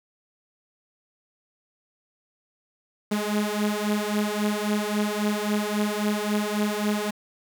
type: beating tone pair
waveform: sawtooth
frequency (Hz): 207.7 / 211.4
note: G#3 / G#3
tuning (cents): 0 / +31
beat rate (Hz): 3.7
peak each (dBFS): -22 / -23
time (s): 3.11-7.11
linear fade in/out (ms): 10
effects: 7-bit